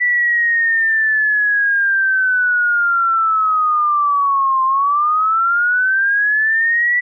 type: linear two-way sweep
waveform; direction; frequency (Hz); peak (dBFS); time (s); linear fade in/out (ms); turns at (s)
sine; down then up; 1969 to 1046 to 1969; -12; 0-7.01; 20; 4.64
effects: none